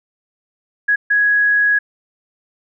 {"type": "tone bursts at uneven times", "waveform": "sine", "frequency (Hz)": 1667, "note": "G#6", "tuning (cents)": 6, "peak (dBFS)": -11, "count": 2, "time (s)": [[0.88, 0.96], [1.1, 1.79]], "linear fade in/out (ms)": 10, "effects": []}